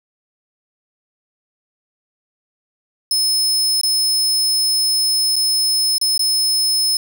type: tone with dropouts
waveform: sawtooth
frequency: 5200 Hz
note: E8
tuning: 24 cents flat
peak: -12 dBFS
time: 3.11-6.97 s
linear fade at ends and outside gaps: 2 ms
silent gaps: 3.813-3.833 / 5.358-5.363 / 5.982-6.013 / 6.178-6.193 s
effects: none